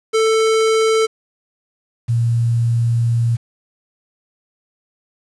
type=tone pair in turn; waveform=square / sine; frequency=442.7 / 117.03 Hz; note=A4 / A#2; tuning=+11 / +7 cents; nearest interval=octave + major seventh; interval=2304 cents; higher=first; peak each=-13 dBFS; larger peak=neither; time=0.13-1.07 / 2.08-3.37 s; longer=second; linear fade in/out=20 ms; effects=resampled to 22050 Hz + 7-bit